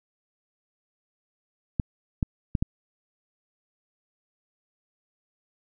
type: clicks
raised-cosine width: 5 ms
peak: -11 dBFS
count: 4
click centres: 1.798 / 2.228 / 2.552 / 2.625 s
effects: none